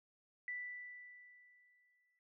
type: tone with exponential decay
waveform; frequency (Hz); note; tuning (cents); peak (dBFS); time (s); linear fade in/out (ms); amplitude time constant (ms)
sine; 1975.5; B6; 0; -39; 0.48-2.19; 1; 370
effects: none